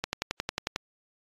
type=click train; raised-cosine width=0.2 ms; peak=-11 dBFS; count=9; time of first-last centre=0.04-0.761 s; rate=11.1 Hz; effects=AAC 32 kbps